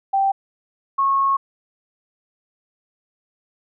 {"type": "tone pair in turn", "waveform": "sine", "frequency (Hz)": [782, 1094.1], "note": ["G5", "C#6"], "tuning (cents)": [-4, -23], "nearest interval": "tritone", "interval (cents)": 581, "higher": "second", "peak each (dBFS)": -15, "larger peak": "neither", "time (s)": [[0.13, 0.32], [0.98, 1.37]], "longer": "second", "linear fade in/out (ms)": 10, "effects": []}